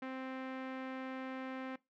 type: tone with low-pass filter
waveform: sawtooth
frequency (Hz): 261.6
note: C4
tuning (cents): 0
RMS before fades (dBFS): -43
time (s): 0.02-1.76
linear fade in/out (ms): 5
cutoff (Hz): 2100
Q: 1.5
effects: noise-tail reverb RT60 0.2 s tail -20 dB re dry